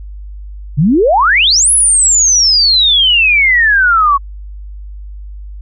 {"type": "exponential two-way sweep", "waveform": "sine", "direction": "up then down", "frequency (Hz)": [130.81, 10720, 1093], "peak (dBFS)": -6, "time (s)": [0.77, 4.18], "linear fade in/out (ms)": 20, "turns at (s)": 1.71, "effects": ["added 50 Hz sine -25 dBFS peak until 5.61 s"]}